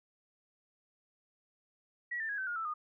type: tone with pitch steps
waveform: sine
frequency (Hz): 1925 / 1785.7 / 1656.6 / 1536.7 / 1425.6 / 1322.4 / 1226.8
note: B6 / A6 / G#6 / G6 / F6 / E6 / D#6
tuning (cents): -45 / +25 / -5 / -35 / +35 / +5 / -25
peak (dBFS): -34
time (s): 2.11-2.74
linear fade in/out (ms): 10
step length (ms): 90
effects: none